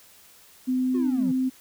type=tone with pitch glide; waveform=sine; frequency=255.6 to 259 Hz; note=C4 to C4; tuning=-40 to -17 cents; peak=-21 dBFS; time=0.67-1.5 s; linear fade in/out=20 ms; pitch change=+23 cents; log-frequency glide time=0.77-1.35 s
type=linear sweep; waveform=triangle; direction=down; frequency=374 to 155.7 Hz; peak=-26 dBFS; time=0.94-1.32 s; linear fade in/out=10 ms
effects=white hiss -53 dBFS RMS until 1.6 s